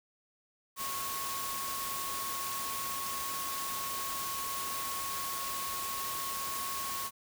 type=tone in noise; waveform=sine; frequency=1098 Hz; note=C#6; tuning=17 cents flat; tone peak=-38 dBFS; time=0.76-7.11 s; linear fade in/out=50 ms; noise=white; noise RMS=-38 dBFS; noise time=0.76-7.11 s; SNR=-3 dB; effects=none